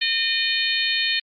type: harmonic tone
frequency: 610 Hz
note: D#5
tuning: 34 cents flat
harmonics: 3 / 4 / 5 / 6 / 7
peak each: -26 / -26 / -26 / -26 / -26 dBFS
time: 0.01-1.2 s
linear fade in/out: 10 ms
effects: Opus 32 kbps